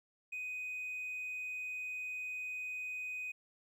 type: tone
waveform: triangle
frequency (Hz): 2500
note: D#7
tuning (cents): +8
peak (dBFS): -36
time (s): 0.32-3.32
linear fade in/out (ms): 10
effects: tanh soft clip ceiling -34 dBFS + 13-bit